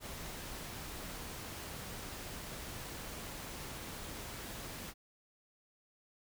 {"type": "noise", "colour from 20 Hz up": "pink", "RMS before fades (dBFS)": -45, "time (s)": [0, 4.94], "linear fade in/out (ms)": 50, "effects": []}